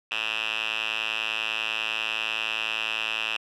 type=tone with band-pass filter; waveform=5% pulse; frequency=110.1 Hz; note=A2; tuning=2 cents sharp; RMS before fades=-29 dBFS; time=0.11-3.37 s; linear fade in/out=5 ms; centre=2600 Hz; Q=9.6; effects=none